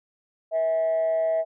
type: tone with frequency modulation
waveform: sine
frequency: 648 Hz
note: E5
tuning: 30 cents flat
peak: -19 dBFS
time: 0.51-1.45 s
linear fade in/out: 50 ms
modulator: 173 Hz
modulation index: 0.24
effects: tanh soft clip ceiling -18 dBFS